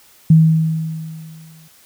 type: tone with exponential decay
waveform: sine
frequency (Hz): 160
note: D#3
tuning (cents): +49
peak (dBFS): -4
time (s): 0.3-1.68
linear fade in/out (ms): 5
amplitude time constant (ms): 300
effects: white hiss -49 dBFS RMS until 1.85 s